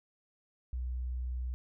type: tone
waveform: sine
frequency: 62.2 Hz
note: B1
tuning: 13 cents sharp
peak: -33 dBFS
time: 0.73-1.54 s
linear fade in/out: 0 ms
effects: none